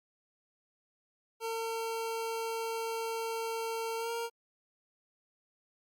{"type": "tone with pitch glide", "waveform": "25% pulse", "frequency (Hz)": [453.6, 464.2], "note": ["A#4", "A#4"], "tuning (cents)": [-47, -7], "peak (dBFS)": -30, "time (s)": [1.4, 4.3], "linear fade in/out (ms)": 50, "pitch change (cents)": 40, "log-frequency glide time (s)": [3.97, 4.11], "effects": ["Opus 48 kbps"]}